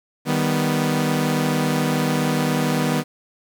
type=chord; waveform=sawtooth; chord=Eb augmented; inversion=none; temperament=equal; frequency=155.56 / 196 / 246.9 Hz; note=Eb3 / G3 / B3; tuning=0 / 0 / 0 cents; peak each=-18 / -22 / -18 dBFS; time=0.25-3.04 s; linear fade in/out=50 ms; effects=8-bit